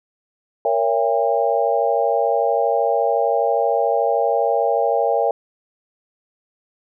sine chord, A# diminished seventh, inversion none, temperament just, 466.2 / 559.4 / 671.3 / 805.5 Hz, A#4 / C#5 / E5 / G5, 0 / +16 / +31 / +47 cents, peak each -21 dBFS, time 0.65-5.31 s, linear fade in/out 2 ms, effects none

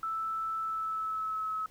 sine tone with pitch glide, 1318.5 to 1289.1 Hz, E6 to E6, 0 to -39 cents, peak -31 dBFS, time 0.03-1.66 s, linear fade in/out 2 ms, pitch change -39 cents, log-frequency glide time 0.59-1.54 s, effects pink hiss -61 dBFS RMS until 1.7 s

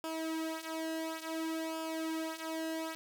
sawtooth tone with flanger, 321.8 Hz, E4, 42 cents flat, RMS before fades -38 dBFS, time 0.04-2.95 s, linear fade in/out 0 ms, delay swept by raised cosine 0.49 to 3.99 ms, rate 0.57 Hz, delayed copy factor -0.75, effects none

